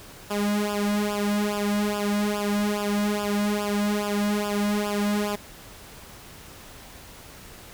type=tone with flanger; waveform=sawtooth; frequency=206.3 Hz; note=G#3; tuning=11 cents flat; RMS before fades=-25 dBFS; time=0.3-5.36 s; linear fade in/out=10 ms; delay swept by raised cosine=0.48 to 2.28 ms; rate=2.4 Hz; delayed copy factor=-0.95; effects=pink hiss -45 dBFS RMS until 7.73 s